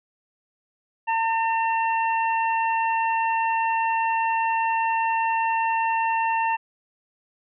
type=harmonic tone; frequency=905 Hz; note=A5; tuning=48 cents sharp; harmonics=1 / 2 / 3; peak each=-21 / -30 / -30 dBFS; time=1.07-6.57 s; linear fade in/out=20 ms; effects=none